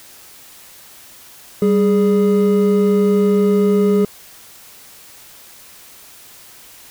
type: tone pair together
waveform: triangle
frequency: 196 / 415.3 Hz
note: G3 / G#4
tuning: 0 / 0 cents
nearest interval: octave + minor second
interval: 1300 cents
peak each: -12 dBFS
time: 1.62-4.05 s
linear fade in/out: 2 ms
effects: white hiss -42 dBFS RMS until 6.9 s